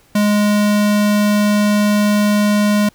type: tone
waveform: square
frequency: 207.7 Hz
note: G#3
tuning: in tune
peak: -12 dBFS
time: 0.15-2.89 s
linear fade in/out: 5 ms
effects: pink hiss -52 dBFS RMS until 2.94 s